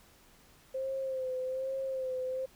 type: tone with vibrato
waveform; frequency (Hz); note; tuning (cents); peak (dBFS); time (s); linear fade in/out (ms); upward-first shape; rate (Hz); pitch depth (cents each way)
sine; 523.3; C5; 0; -32; 0.74-2.46; 10; sine; 1.2; 40
effects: pink hiss -61 dBFS RMS until 2.55 s